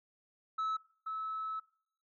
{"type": "tone pair in turn", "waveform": "sine", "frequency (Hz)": [1300, 1300], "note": ["E6", "E6"], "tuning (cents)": [-24, -24], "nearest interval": "unison", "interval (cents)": 0, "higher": "neither", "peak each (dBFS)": [-29, -35], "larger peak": "first", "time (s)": [[0.58, 0.77], [1.06, 1.6]], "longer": "second", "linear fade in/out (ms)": 10, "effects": ["noise-tail reverb RT60 0.6 s tail -22 dB re dry", "tanh soft clip ceiling -31 dBFS"]}